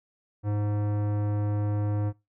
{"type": "tone with tanh clipping", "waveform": "sine", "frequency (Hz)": 103.83, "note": "G#2", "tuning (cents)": 0, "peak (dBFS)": -27, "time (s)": [0.43, 2.13], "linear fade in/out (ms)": 50, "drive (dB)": 18, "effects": ["noise-tail reverb RT60 0.2 s tail -19 dB re dry"]}